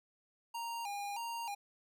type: tone with vibrato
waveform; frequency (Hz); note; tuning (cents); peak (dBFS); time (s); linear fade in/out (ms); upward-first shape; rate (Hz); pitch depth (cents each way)
square; 869; A5; -22; -39; 0.54-1.55; 10; square; 1.6; 120
effects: none